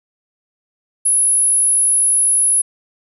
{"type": "tone", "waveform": "sine", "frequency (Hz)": 10548, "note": "E9", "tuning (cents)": 0, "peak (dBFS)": -11, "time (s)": [1.05, 2.62], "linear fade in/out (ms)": 10, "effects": []}